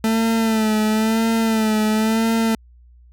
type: tone with vibrato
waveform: 40% pulse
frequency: 220.7 Hz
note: A3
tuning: 5 cents sharp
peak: -15 dBFS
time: 0.04-2.55 s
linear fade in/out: 2 ms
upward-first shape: sine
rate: 0.98 Hz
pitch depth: 46 cents each way
effects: added 60 Hz sine -45 dBFS peak until 3.12 s